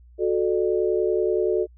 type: tone cluster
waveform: sine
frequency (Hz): 366.5 / 437 / 599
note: F#4 / A4 / D5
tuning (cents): -16 / -12 / +34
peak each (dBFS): -22 / -23 / -28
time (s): 0.18-1.67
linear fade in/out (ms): 50
effects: added 60 Hz sine -47 dBFS peak until 1.77 s